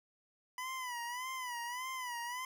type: tone with vibrato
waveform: 25% pulse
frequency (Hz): 993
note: B5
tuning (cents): +9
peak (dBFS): -35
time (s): 0.58-2.45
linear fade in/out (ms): 2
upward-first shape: sine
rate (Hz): 1.7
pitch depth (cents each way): 92
effects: none

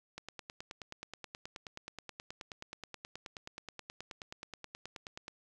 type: click train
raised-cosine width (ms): 0.2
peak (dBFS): -26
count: 49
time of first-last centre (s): 0.18-5.281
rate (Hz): 9.41
effects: none

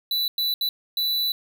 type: tone bursts at uneven times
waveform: square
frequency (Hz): 3969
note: B7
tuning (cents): +8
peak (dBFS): -22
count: 4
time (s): 0.11-0.28 / 0.38-0.54 / 0.61-0.69 / 0.97-1.32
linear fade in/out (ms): 2
effects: none

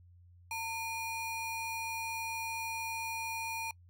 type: ring-modulated tone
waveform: square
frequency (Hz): 1661.2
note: G#6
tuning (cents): 0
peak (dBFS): -33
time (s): 0.51-3.71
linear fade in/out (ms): 2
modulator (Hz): 759
effects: noise-tail reverb RT60 0.1 s tail -25 dB re dry + added 88 Hz sine -56 dBFS peak until 3.89 s

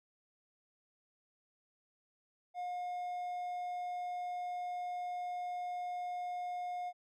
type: tone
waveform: triangle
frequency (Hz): 716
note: F5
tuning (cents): +43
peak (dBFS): -35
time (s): 2.54-6.93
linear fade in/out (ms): 50
effects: none

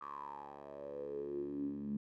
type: tone with band-pass filter sweep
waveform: 10% pulse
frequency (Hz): 71.3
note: C#2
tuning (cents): +49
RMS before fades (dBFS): -43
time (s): 0.01-1.97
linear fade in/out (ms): 5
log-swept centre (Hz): 1200 to 210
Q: 10
effects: none

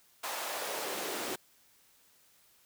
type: noise with high-pass filter sweep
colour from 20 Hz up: pink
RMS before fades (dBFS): -37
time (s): 0.23-1.36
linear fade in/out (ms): 10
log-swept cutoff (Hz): 800 to 320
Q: 1.7
effects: white hiss -65 dBFS RMS until 2.65 s

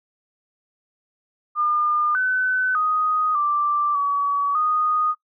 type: tone with pitch steps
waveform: sine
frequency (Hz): 1208 / 1511 / 1247 / 1176 / 1136 / 1237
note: D6 / F#6 / D#6 / D6 / C#6 / D#6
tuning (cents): +48 / +36 / +3 / +2 / +42 / -10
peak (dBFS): -18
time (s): 1.55-5.15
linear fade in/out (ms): 50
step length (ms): 600
effects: noise-tail reverb RT60 0.1 s tail -17 dB re dry

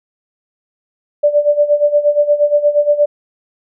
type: tone with tremolo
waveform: sine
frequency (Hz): 587.3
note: D5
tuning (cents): 0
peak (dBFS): -6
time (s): 1.23-3.06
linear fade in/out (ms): 10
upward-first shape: sine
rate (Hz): 8.5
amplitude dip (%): 80
effects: none

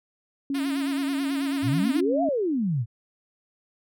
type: tone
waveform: sine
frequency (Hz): 276.5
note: C#4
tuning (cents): -4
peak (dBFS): -24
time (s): 0.5-2.29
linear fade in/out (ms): 2
type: tone with vibrato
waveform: 5% pulse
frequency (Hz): 329.6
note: E4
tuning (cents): 0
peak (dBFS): -23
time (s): 0.54-2.01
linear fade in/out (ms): 10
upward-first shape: sine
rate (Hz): 9.2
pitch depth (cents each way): 160
type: exponential two-way sweep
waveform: sine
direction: up then down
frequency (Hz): 101.7 to 718 to 105.6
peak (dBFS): -22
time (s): 1.62-2.86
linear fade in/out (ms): 50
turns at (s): 2.23
effects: none

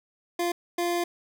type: tone bursts at uneven times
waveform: 25% pulse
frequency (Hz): 347.3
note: F4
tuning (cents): -10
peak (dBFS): -21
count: 2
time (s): 0.39-0.52 / 0.78-1.04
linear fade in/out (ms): 5
effects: none

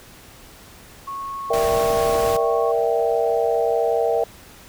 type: tone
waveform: sine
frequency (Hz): 1100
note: C#6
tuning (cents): -14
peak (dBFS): -27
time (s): 1.07-2.72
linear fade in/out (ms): 10
type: chord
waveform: sine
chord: E half-diminished seventh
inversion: second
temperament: equal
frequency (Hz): 466.2 / 587.3 / 659.3 / 784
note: Bb4 / D5 / E5 / G5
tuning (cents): 0 / 0 / 0 / 0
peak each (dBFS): -20 / -26 / -22 / -25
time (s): 1.5-4.24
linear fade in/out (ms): 5
type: noise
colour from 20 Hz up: pink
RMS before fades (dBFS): -29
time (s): 1.53-2.37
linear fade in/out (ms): 5
effects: pink hiss -45 dBFS RMS until 4.68 s

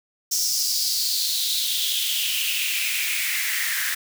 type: noise with high-pass filter sweep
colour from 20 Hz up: white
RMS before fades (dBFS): -24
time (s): 0.31-3.95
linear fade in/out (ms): 10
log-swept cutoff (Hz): 5700 to 1700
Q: 5
effects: none

